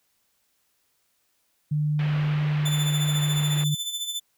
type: tone with pitch glide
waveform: sine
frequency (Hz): 150 to 149.05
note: D3 to D3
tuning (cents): +37 to +26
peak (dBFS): -21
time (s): 1.71-3.75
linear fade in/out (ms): 10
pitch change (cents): -11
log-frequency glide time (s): 2.57-3.49
type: low-pass noise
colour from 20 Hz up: white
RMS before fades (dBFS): -38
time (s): 1.99-3.64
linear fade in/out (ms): 2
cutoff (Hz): 2800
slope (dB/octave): 24
type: tone with tremolo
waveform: sawtooth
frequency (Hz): 3520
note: A7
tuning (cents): 0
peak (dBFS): -23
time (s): 2.65-4.2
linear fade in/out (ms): 10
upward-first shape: sine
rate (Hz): 14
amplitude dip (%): 60
effects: white hiss -70 dBFS RMS until 4.37 s